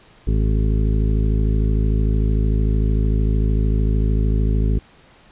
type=harmonic tone; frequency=53.3 Hz; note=G#1; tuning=46 cents sharp; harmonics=1 / 2 / 3 / 4 / 5 / 7 / 8; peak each=-16 / -22 / -26 / -28 / -30 / -33 / -34 dBFS; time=0.27-4.79 s; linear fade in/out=5 ms; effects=pink hiss -50 dBFS RMS until 5.31 s + resampled to 8000 Hz